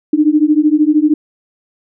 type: beating tone pair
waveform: sine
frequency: 296.8 / 309.8 Hz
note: D4 / D#4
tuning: +18 / -7 cents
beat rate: 13 Hz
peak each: -11 dBFS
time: 0.13-1.14 s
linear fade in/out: 5 ms
effects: none